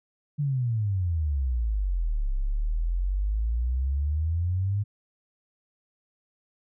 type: exponential two-way sweep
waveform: sine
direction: down then up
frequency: 150 to 32.86 to 104.5 Hz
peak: -23 dBFS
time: 0.38-4.84 s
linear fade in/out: 20 ms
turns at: 2.33 s
effects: none